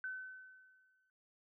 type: tone with exponential decay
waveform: sine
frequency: 1519 Hz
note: F#6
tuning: 45 cents sharp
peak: -38 dBFS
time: 0.04-1.1 s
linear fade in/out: 1 ms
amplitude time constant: 230 ms
effects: none